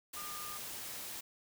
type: tone in noise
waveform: sine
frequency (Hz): 1210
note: D#6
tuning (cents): -49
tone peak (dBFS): -46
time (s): 0.16-0.58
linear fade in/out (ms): 10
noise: white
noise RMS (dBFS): -44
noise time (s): 0.13-1.21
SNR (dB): -5
effects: none